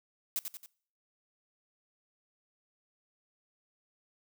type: noise with echo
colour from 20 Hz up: blue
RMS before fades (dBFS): -32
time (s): 0.36-0.39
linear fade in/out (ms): 0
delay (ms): 90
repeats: 3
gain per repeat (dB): -6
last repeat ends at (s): 0.66
effects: noise-tail reverb RT60 0.5 s tail -21 dB re dry